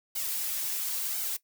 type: noise with flanger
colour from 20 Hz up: blue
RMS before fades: -32 dBFS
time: 0.15-1.37 s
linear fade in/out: 10 ms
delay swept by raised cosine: 1.3 to 7.2 ms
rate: 0.97 Hz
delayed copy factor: +1
effects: noise-tail reverb RT60 0.1 s tail -18 dB re dry